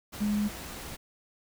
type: tone in noise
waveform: sine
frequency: 208.1 Hz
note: G#3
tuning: 4 cents sharp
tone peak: -25 dBFS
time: 0.2-0.49 s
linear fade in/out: 20 ms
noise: pink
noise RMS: -41 dBFS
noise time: 0.12-0.97 s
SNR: +13 dB
effects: none